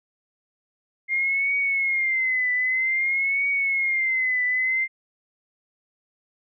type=tone with vibrato; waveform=sine; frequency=2113 Hz; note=C7; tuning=16 cents sharp; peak=-20 dBFS; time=1.08-4.88 s; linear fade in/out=50 ms; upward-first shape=triangle; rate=0.52 Hz; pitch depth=110 cents each way; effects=none